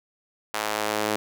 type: tone with high-pass filter sweep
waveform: sawtooth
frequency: 106.5 Hz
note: G#2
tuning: 44 cents sharp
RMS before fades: -27 dBFS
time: 0.54-1.16 s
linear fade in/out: 0 ms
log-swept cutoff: 840 to 370 Hz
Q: 0.92
effects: none